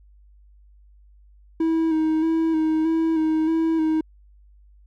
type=tone with vibrato; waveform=triangle; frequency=320 Hz; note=D#4; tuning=49 cents sharp; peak=-16 dBFS; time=1.6-4.01 s; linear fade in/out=5 ms; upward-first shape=square; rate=1.6 Hz; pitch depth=26 cents each way; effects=added 50 Hz sine -49 dBFS peak until 4.86 s